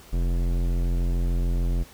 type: tone with tanh clipping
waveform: sine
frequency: 43.44 Hz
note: F1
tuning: 8 cents flat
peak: -23 dBFS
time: 0.12-1.84 s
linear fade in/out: 20 ms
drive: 18 dB
effects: pink hiss -49 dBFS RMS until 1.93 s